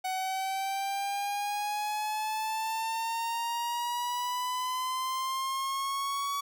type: exponential sweep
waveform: 45% pulse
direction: up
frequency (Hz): 746 to 1133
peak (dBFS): -30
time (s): 0.04-6.41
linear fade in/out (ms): 10
effects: none